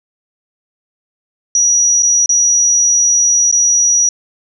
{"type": "tone with dropouts", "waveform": "sine", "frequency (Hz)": 5810, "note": "F#8", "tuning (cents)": -32, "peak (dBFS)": -8, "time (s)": [1.55, 4.09], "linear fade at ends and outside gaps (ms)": 2, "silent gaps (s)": [[2.024, 2.03], [2.26, 2.292], [3.514, 3.525]], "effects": []}